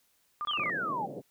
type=tone bursts; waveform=sine; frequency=1200 Hz; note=D6; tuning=37 cents sharp; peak=-31 dBFS; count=5; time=0.41-0.698 s; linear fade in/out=0 ms; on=40 ms; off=22 ms
type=exponential sweep; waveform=sine; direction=down; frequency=3478 to 752 Hz; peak=-30 dBFS; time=0.47-1.07 s; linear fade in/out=20 ms
type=band-pass noise; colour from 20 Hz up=white; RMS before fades=-41 dBFS; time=0.57-1.22 s; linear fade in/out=20 ms; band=120 to 630 Hz; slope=48 dB/octave
effects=white hiss -70 dBFS RMS until 1.3 s